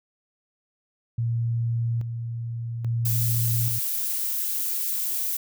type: tone with tremolo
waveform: sine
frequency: 116.54 Hz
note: A#2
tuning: in tune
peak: -22 dBFS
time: 1.18-3.79 s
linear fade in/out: 5 ms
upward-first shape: square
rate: 0.6 Hz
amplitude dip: 50%
type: noise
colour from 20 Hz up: violet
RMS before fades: -27 dBFS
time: 3.05-5.37 s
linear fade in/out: 5 ms
effects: none